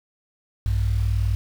sine tone pair together, 59.87 / 99.5 Hz, A#1 / G2, +47 / +26 cents, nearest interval major sixth, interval 879 cents, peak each -21 / -21 dBFS, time 0.66-1.35 s, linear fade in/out 0 ms, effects tanh soft clip ceiling -11 dBFS + 7-bit

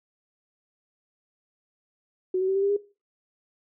sine tone with pitch steps, 370 / 377.1 / 384.4 / 391.8 / 399.3 / 407 Hz, F#4 / F#4 / G4 / G4 / G4 / G#4, 0 / +33 / -34 / -1 / +32 / -35 cents, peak -21 dBFS, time 2.34-2.766 s, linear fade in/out 5 ms, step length 71 ms, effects noise-tail reverb RT60 0.3 s tail -17 dB re dry

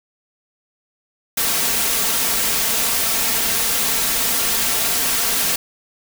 white noise with comb filter, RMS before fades -19 dBFS, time 1.37-5.56 s, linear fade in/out 5 ms, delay 4.4 ms, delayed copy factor +0.5, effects none

